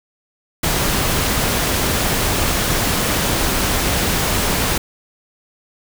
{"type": "noise", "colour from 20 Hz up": "pink", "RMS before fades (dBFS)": -18, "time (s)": [0.63, 4.78], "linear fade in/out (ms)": 5, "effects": []}